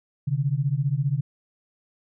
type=beating tone pair; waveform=sine; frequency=132.4 / 147.4 Hz; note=C3 / D3; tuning=+21 / +7 cents; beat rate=15 Hz; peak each=-24 dBFS; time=0.27-1.21 s; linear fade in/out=10 ms; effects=none